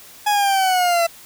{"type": "linear sweep", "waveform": "40% pulse", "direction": "down", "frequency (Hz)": [840, 667], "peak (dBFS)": -14, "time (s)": [0.26, 1.07], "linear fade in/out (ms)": 10, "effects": ["white hiss -43 dBFS RMS until 1.25 s"]}